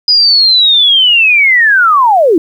sine linear sweep, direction down, 4978 to 298.3 Hz, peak -4 dBFS, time 0.08-2.38 s, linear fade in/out 2 ms, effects 7-bit

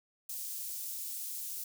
white high-pass noise, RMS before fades -40 dBFS, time 0.29-1.64 s, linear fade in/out 5 ms, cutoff 6600 Hz, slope 12 dB/octave, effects none

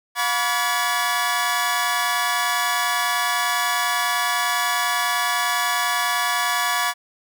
sawtooth tone cluster, 715 / 979 / 1142 / 1698 Hz, F5 / B5 / D6 / G#6, +41 / -15 / -49 / +38 cents, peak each -23 / -22 / -21 / -21 dBFS, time 0.15-6.94 s, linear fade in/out 50 ms, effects none

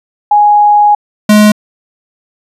sine / square tone pair in turn, 830.6 / 210.8 Hz, G#5 / G#3, 0 / +26 cents, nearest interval 2 octaves, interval 2374 cents, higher first, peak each -3 dBFS, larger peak neither, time 0.31-0.95 / 1.29-1.52 s, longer first, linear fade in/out 5 ms, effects resampled to 32000 Hz

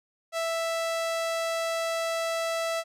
sawtooth tone, 660 Hz, E5, 2 cents sharp, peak -23 dBFS, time 0.32-2.84 s, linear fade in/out 50 ms, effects low-pass 11000 Hz 12 dB/octave

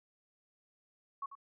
sine tone with echo, 1108.7 Hz, C#6, in tune, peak -36 dBFS, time 1.22-1.26 s, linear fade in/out 5 ms, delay 93 ms, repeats 1, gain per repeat -11 dB, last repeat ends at 1.353 s, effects none

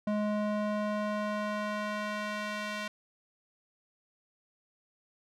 square tone with band-pass filter sweep, 210 Hz, G#3, 19 cents sharp, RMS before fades -33 dBFS, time 0.07-2.88 s, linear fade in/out 5 ms, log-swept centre 470 to 2300 Hz, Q 0.78, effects none

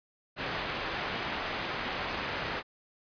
white low-pass noise, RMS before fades -35 dBFS, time 0.36-2.63 s, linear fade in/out 50 ms, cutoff 2300 Hz, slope 12 dB/octave, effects resampled to 11025 Hz

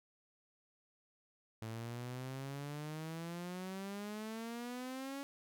sawtooth exponential sweep, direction up, 110 to 280.6 Hz, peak -38 dBFS, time 1.62-5.23 s, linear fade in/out 0 ms, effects none

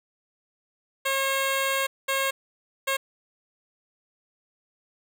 10% pulse tone bursts at uneven times, 541 Hz, C#5, 42 cents flat, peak -15 dBFS, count 3, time 1.05-1.87 / 2.08-2.31 / 2.87-2.97 s, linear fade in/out 10 ms, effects none

